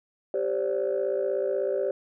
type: chord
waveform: sine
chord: G suspended fourth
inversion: none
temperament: equal with one note detuned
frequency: 392 / 523.3 / 579.6 Hz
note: G4 / C5 / D5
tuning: 0 / 0 / -23 cents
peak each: -27 / -28 / -28 dBFS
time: 0.34-1.91 s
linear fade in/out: 2 ms
effects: tanh soft clip ceiling -18 dBFS